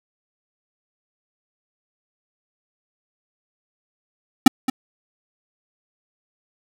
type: tone with echo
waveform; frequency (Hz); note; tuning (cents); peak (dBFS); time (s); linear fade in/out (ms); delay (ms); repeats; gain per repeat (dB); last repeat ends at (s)
square; 260.3; C4; -9; -3; 4.46-4.48; 5; 220; 1; -15; 4.7
effects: none